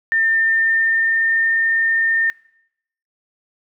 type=tone with pitch glide; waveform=sine; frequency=1803 to 1815.5 Hz; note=A6 to A#6; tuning=+42 to -46 cents; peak=-14 dBFS; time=0.12-2.3 s; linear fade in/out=0 ms; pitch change=+12 cents; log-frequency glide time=0.36-1.5 s; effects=noise-tail reverb RT60 0.8 s tail -23 dB re dry